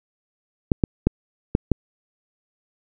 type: clicks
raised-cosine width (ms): 3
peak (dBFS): -3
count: 5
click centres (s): 0.718 / 0.838 / 1.07 / 1.551 / 1.717
effects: none